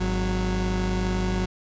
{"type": "tone pair together", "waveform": "30% pulse", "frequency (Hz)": [51.52, 183.6], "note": ["G#1", "F#3"], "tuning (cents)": [-13, -13], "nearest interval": "octave + minor seventh", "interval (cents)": 2200, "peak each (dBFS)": -23, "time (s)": [0, 1.46], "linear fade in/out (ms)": 10, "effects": ["resampled to 16000 Hz"]}